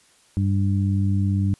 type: harmonic tone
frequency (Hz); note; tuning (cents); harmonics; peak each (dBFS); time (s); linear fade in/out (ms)
98; G2; 0; 1 / 2 / 3; -19 / -24 / -31; 0.37-1.54; 0
effects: white hiss -57 dBFS RMS until 1.59 s + resampled to 24000 Hz